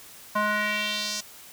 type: tone with band-pass filter sweep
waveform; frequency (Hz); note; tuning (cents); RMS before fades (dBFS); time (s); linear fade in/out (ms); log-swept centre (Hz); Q
square; 210; G#3; +19; -27; 0.35-1.21; 10; 1100 to 6100; 2.2
effects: white hiss -47 dBFS RMS until 1.52 s